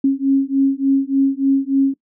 sine beating tone pair, 270.7 / 274.1 Hz, C#4 / C#4, -41 / -19 cents, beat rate 3.4 Hz, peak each -16 dBFS, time 0.04-1.94 s, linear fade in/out 5 ms, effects noise-tail reverb RT60 0.1 s tail -20 dB re dry

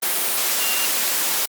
sine tone in noise, 2788 Hz, F7, 4 cents flat, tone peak -27 dBFS, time 0.6-0.86 s, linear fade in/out 10 ms, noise white, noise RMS -21 dBFS, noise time 0.02-1.46 s, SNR -9 dB, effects high-pass 300 Hz 12 dB/octave + Opus 32 kbps

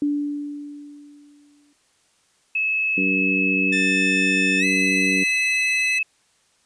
sine tone with exponential decay, 290.7 Hz, D4, 18 cents flat, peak -17 dBFS, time 0.02-1.73 s, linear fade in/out 2 ms, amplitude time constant 370 ms
sine tone, 2591 Hz, E7, 30 cents flat, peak -19 dBFS, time 2.55-6.03 s, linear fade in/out 5 ms
harmonic tone, 94.9 Hz, F#2, 44 cents sharp, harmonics 2 / 3 / 4 / 5, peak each -25 / -24 / -31 / -34 dBFS, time 2.97-5.24 s, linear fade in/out 10 ms
sawtooth tone with pitch glide, 1781 to 2022 Hz, A6 to B6, +21 to +40 cents, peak -21 dBFS, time 3.72-5.99 s, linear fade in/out 10 ms, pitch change +219 cents, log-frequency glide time 4.59-4.65 s
effects white hiss -62 dBFS RMS until 6.65 s + resampled to 22050 Hz

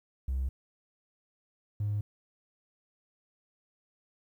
triangle tone pair in turn, 65.41 / 103.83 Hz, C2 / G#2, 0 / 0 cents, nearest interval minor sixth, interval 800 cents, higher second, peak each -25 dBFS, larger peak neither, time 0.28-0.49 / 1.8-2.01 s, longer neither, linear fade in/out 5 ms, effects tanh soft clip ceiling -25 dBFS + 11-bit

